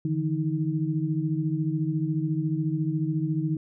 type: tone cluster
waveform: sine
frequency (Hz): 149.2 / 163.3 / 315.8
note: D3 / E3 / D#4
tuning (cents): +28 / -16 / +26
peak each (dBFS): -27 / -29 / -29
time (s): 0.05-3.57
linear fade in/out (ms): 2
effects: none